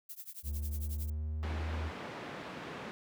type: noise with tremolo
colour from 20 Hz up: violet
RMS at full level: -43 dBFS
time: 0.09-1.1 s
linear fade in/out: 5 ms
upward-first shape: triangle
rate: 11 Hz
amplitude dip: 100%
type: tone with pitch glide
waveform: triangle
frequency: 73.42 to 78.69 Hz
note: D2 to D#2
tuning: 0 to +20 cents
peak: -32 dBFS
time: 0.43-1.92 s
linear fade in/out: 50 ms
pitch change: +120 cents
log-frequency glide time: 0.59-1.66 s
type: band-pass noise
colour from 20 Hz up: pink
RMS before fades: -44 dBFS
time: 1.43-2.91 s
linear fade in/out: 0 ms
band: 170 to 2500 Hz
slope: 12 dB/octave
effects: none